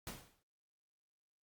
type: noise with exponential decay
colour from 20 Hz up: pink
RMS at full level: -43 dBFS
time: 0.07-0.43 s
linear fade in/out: 1 ms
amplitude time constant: 77 ms
effects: Opus 48 kbps